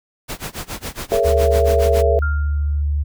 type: noise with tremolo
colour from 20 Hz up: pink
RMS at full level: -26 dBFS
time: 0.28-2.03 s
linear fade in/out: 20 ms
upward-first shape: sine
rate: 7.2 Hz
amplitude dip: 95%
type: chord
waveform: sine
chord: A# half-diminished seventh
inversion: third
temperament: just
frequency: 419.5 / 466.2 / 559.4 / 671.3 Hz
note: G#4 / A#4 / C#5 / E5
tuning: +17 / 0 / +16 / +31 cents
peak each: -20 / -19 / -21 / -18 dBFS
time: 1.12-2.19 s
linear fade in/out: 0 ms
type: tone with vibrato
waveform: sine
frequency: 73 Hz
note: D2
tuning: 10 cents flat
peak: -16 dBFS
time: 1.24-3.04 s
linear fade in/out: 20 ms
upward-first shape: sine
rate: 14 Hz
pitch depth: 10 cents each way
type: tone with exponential decay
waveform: sine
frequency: 1396.9 Hz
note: F6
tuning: in tune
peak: -20 dBFS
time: 2.22-2.82 s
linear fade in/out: 5 ms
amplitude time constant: 130 ms
effects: none